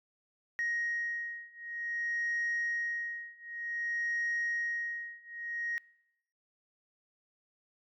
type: beating tone pair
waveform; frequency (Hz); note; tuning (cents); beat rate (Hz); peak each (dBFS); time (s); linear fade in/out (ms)
sine; 1878 / 1878.54; A#6 / A#6; +12 / +13; 0.54; -35 / -34; 0.59-5.78; 0
effects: noise-tail reverb RT60 0.8 s tail -25 dB re dry + tanh soft clip ceiling -27 dBFS